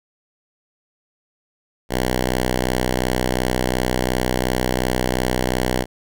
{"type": "tone", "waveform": "5% pulse", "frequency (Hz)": 62.8, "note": "B1", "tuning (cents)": 30, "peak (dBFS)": -7, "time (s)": [1.89, 5.86], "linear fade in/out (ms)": 50, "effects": []}